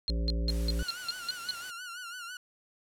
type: tone bursts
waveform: sine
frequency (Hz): 4200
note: C8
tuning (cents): +6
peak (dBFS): -28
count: 8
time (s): 0.08-1.508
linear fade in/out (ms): 0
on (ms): 21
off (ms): 180
type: harmonic tone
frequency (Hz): 57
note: A#1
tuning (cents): -38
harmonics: 1 / 3 / 5 / 7 / 9 / 10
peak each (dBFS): -28 / -38 / -42 / -45 / -47 / -48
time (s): 0.09-0.83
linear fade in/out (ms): 5
type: noise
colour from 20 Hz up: white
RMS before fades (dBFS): -47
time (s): 0.48-1.71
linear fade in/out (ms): 10
type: tone with vibrato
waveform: sawtooth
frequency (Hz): 1431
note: F6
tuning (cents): +42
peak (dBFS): -36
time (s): 0.79-2.37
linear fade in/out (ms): 2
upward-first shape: sine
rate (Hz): 6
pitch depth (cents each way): 84
effects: low-pass 12000 Hz 12 dB/octave